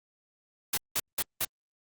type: noise bursts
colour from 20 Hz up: white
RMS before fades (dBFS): -28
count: 4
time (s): 0.73-1.45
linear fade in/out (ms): 5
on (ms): 45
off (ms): 180
effects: Opus 48 kbps